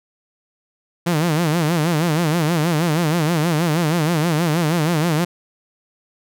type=tone with vibrato; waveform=sawtooth; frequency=162.1 Hz; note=E3; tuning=29 cents flat; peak=-12 dBFS; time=1.06-5.25 s; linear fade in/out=10 ms; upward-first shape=sine; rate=6.3 Hz; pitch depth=150 cents each way; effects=none